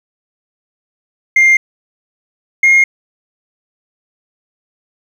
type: tone pair in turn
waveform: sine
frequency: 2109 / 2137 Hz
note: C7 / C7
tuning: +13 / +36 cents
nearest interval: unison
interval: 23 cents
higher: second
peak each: -3 dBFS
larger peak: neither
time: 1.36-1.57 / 2.63-2.84 s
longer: neither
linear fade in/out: 5 ms
effects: tanh soft clip ceiling -4 dBFS + 7-bit